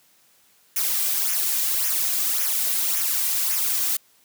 blue noise with flanger, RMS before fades -23 dBFS, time 0.76-3.97 s, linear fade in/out 5 ms, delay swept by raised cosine 0.23 to 2.33 ms, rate 1.8 Hz, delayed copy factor -0.65, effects white hiss -59 dBFS RMS until 4.24 s + high-pass 100 Hz 12 dB/octave

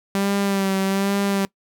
sawtooth tone with vibrato, 196 Hz, G3, in tune, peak -15 dBFS, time 0.15-1.45 s, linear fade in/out 0 ms, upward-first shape sine, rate 1.2 Hz, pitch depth 33 cents each way, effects noise-tail reverb RT60 0.1 s tail -22 dB re dry

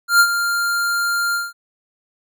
square tone with ADSR envelope, 1396.9 Hz, F6, in tune, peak -8 dBFS, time 0.08-1.53 s, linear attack 120 ms, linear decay 64 ms, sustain -10 dB, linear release 190 ms, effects none

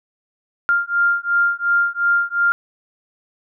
sine beating tone pair, 1396.9 / 1399.7 Hz, F6 / F6, 0 / +3 cents, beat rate 2.8 Hz, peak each -18 dBFS, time 0.69-2.52 s, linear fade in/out 0 ms, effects none

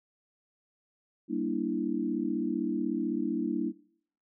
sine chord, E half-diminished seventh, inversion first, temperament equal with one note detuned, 196 / 235 / 293.7 / 329.6 Hz, G3 / Bb3 / D4 / E4, 0 / +14 / 0 / 0 cents, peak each -37 / -33 / -32 / -33 dBFS, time 1.28-3.73 s, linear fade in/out 50 ms, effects noise-tail reverb RT60 0.6 s tail -21 dB re dry

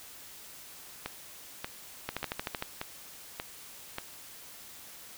two click trains, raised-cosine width 0.3 ms, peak -18 / -16 dBFS, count 6 / 8, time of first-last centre 1.06-3.984 / 2.09-2.624 s, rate 1.71 / 13.1 Hz, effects white hiss -49 dBFS RMS until 5.17 s

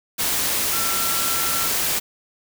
sine tone in noise, 1353 Hz, E6, 45 cents sharp, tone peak -29 dBFS, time 0.72-1.69 s, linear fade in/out 20 ms, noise white, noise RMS -22 dBFS, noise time 0.18-2 s, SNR -10 dB, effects none

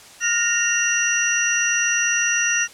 sine tone cluster, 1418 / 1847 / 2768 / 5830 Hz, F6 / A#6 / F7 / F#8, +26 / -16 / -16 / -26 cents, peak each -25 / -22 / -24 / -21 dBFS, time 0.2-2.68 s, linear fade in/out 50 ms, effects white hiss -44 dBFS RMS until 2.73 s + low-pass 9000 Hz 12 dB/octave

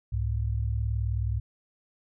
sine tone pair together, 66.8 / 105.86 Hz, C2 / G#2, +36 / +34 cents, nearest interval minor sixth, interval 798 cents, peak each -28 dBFS, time 0.12-1.4 s, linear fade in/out 10 ms, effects none

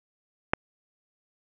click, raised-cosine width 0.5 ms, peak -5 dBFS, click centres 0.535 s, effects resampled to 8000 Hz + 7-bit

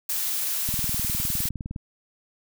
blue noise, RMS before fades -27 dBFS, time 0.09-1.49 s, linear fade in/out 5 ms
click train, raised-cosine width 5 ms, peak -20 dBFS, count 22, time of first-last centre 0.69-1.761 s, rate 19.6 Hz
effects none

